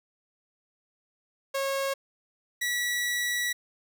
sawtooth tone pair in turn, 546 / 1941.1 Hz, C#5 / B6, -26 / -30 cents, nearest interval octave + minor seventh, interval 2196 cents, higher second, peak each -23 dBFS, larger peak neither, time 1.54-1.94 / 2.61-3.53 s, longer second, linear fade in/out 10 ms, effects none

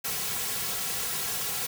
white noise with comb filter, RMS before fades -31 dBFS, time 0.04-1.67 s, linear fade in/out 10 ms, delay 3.3 ms, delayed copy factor -0.85, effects none

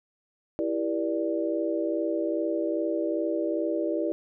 sine chord, E half-diminished seventh, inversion none, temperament equal with one note detuned, 329.6 / 392 / 474.6 / 587.3 Hz, E4 / G4 / Bb4 / D5, 0 / 0 / +31 / 0 cents, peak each -28 / -33 / -33 / -30 dBFS, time 0.59-4.12 s, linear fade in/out 0 ms, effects none

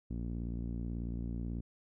sawtooth tone with low-pass filter, 58.27 Hz, A#1, in tune, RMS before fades -38 dBFS, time 0.1-1.61 s, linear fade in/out 10 ms, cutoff 250 Hz, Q 2.1, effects none

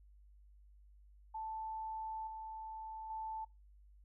sine tone with level steps, 880 Hz, A5, in tune, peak -40 / -44 / -40 dBFS, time 1.34-3.45 s, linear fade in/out 10 ms, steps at 2.27 / 3.1 s, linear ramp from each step 2 ms, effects noise-tail reverb RT60 0.2 s tail -21 dB re dry + added 50 Hz sine -59 dBFS peak until 4.04 s

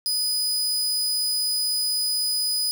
sawtooth tone, 4978 Hz, D#8, in tune, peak -19 dBFS, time 0.06-2.71 s, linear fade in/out 0 ms, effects 8-bit

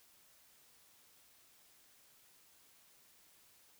silence, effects white hiss -66 dBFS RMS until 3.79 s

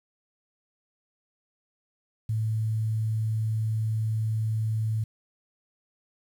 sine tone with quantisation, 110 Hz, A2, in tune, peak -24 dBFS, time 2.29-5.04 s, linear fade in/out 5 ms, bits 9, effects none

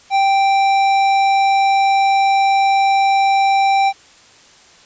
sine tone with tanh clipping, 784 Hz, G5, in tune, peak -13 dBFS, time 0.1-3.93 s, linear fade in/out 50 ms, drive 14 dB, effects white hiss -46 dBFS RMS until 4.85 s + resampled to 16000 Hz

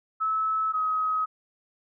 sine tone pair in turn, 1300 / 1268.1 Hz, E6 / D#6, -24 / +33 cents, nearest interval unison, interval 43 cents, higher first, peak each -23 dBFS, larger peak neither, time 0.2-0.73 / 0.73-1.26 s, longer neither, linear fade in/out 20 ms, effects none

